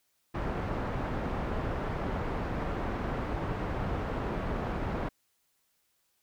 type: low-pass noise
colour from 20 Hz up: pink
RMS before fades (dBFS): -33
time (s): 0.34-5.09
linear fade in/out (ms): 10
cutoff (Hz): 1300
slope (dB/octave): 12
effects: white hiss -74 dBFS RMS until 6.22 s